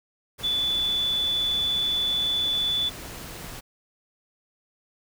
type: tone in noise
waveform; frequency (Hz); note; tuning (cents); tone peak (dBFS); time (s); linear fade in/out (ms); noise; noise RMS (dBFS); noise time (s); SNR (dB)
sine; 3471; A7; -24; -22; 0.43-2.9; 20; pink; -39; 0.38-3.61; +14
effects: none